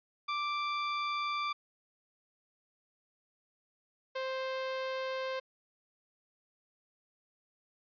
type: tone pair in turn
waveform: sawtooth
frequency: 1174.7 / 524.4 Hz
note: D6 / C5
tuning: 0 / +4 cents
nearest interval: octave + major second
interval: 1396 cents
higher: first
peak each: -28 / -30 dBFS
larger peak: first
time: 0.28-1.53 / 4.15-5.4 s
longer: neither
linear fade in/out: 10 ms
effects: resampled to 11025 Hz